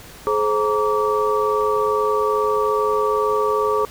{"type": "tone cluster", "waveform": "sine", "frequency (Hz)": [425.6, 528, 931, 1154], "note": ["G#4", "C5", "A#5", "D6"], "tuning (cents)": [42, 16, -2, -31], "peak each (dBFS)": [-19, -25, -26, -21], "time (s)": [0.27, 3.85], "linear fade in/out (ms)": 0, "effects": ["pink hiss -41 dBFS RMS until 3.9 s"]}